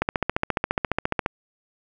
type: click train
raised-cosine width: 0.5 ms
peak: -6 dBFS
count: 19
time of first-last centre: 0.02-1.261 s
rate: 14.5 Hz
effects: none